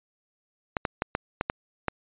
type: clicks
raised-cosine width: 0.5 ms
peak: -10 dBFS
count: 7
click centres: 0.768 / 0.852 / 1.021 / 1.151 / 1.411 / 1.499 / 1.883 s
effects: resampled to 8000 Hz